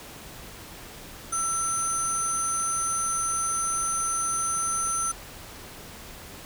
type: tone cluster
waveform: sine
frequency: 1341 / 6140 / 9420 Hz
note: E6 / G8 / D9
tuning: +29 / -37 / +4 cents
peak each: -28 dBFS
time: 1.32-5.12 s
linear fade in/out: 10 ms
effects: tanh soft clip ceiling -18 dBFS + pink hiss -43 dBFS RMS until 6.45 s